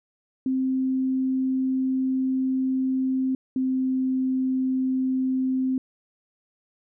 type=tone pair in turn; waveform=sine; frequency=261.6 / 260.2 Hz; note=C4 / C4; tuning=0 / -9 cents; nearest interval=unison; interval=9 cents; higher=first; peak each=-21 dBFS; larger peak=neither; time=0.46-3.35 / 3.56-5.78 s; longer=first; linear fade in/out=2 ms; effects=none